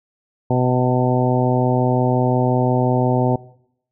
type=harmonic tone with a mistuned harmonic; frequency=125.7 Hz; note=B2; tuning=31 cents sharp; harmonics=1 / 2 / 3 / 4 / 5 / 6 / 7; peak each=-18 / -21 / -23 / -24 / -25 / -26 / -26 dBFS; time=0.5-3.36 s; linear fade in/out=5 ms; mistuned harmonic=7; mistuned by=+17 cents; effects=noise-tail reverb RT60 0.7 s tail -20 dB re dry